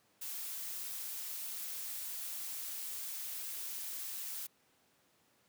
blue noise, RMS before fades -42 dBFS, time 0.21-4.47 s, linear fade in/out 10 ms, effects pink hiss -71 dBFS RMS until 5.48 s + high-pass 150 Hz 12 dB/octave

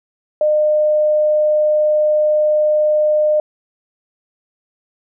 sine tone, 607 Hz, D#5, 43 cents flat, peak -11 dBFS, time 0.41-3.4 s, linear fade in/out 2 ms, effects none

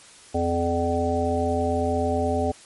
harmonic tone with a mistuned harmonic, 85.3 Hz, F2, 40 cents flat, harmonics 1 / 3 / 5 / 7 / 9, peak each -27 / -27 / -27 / -27 / -27 dBFS, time 0.34-2.52 s, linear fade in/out 10 ms, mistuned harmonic 9, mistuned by -15 cents, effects white hiss -48 dBFS RMS until 2.65 s + MP3 48 kbps

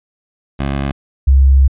15% pulse / sine tone pair in turn, 69.3 / 67.37 Hz, C#2 / C#2, 0 / -49 cents, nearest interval unison, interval 49 cents, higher first, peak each -10 / -5 dBFS, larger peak second, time 0.59-0.92 / 1.27-1.68 s, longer second, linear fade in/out 10 ms, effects resampled to 8000 Hz

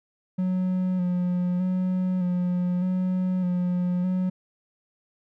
triangle tone with vibrato, 181.5 Hz, F#3, 33 cents flat, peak -20 dBFS, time 0.38-4.3 s, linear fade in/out 10 ms, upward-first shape square, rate 0.82 Hz, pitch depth 26 cents each way, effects none

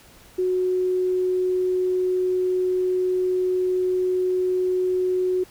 sine tone, 367.5 Hz, F#4, 12 cents flat, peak -19 dBFS, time 0.38-5.44 s, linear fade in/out 10 ms, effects pink hiss -50 dBFS RMS until 5.5 s

